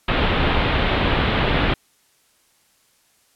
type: low-pass noise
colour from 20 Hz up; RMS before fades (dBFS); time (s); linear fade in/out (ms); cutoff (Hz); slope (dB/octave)
pink; -19; 0.08-1.74; 5; 3700; 48
effects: white hiss -60 dBFS RMS until 3.35 s + low-pass 12000 Hz 12 dB/octave